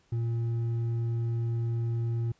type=tone with hard clipping; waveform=sine; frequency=116.2 Hz; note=A#2; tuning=5 cents flat; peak=-28 dBFS; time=0.12-2.32 s; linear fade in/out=5 ms; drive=4 dB; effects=pink hiss -67 dBFS RMS until 2.39 s + resampled to 16000 Hz